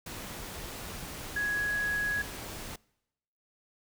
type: tone in noise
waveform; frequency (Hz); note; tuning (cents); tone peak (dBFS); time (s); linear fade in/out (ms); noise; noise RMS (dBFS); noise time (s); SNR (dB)
sine; 1669; G#6; +8; -28; 1.36-2.22; 5; pink; -41; 0.06-2.76; +10
effects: noise-tail reverb RT60 0.9 s tail -25 dB re dry